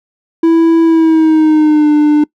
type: tone with pitch glide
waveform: triangle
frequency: 329.6 to 298.8 Hz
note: E4 to D4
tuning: 0 to +30 cents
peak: -3 dBFS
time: 0.43-2.24 s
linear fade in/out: 5 ms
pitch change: -170 cents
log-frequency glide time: 0.83-1.9 s
effects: noise-tail reverb RT60 0.1 s tail -23 dB re dry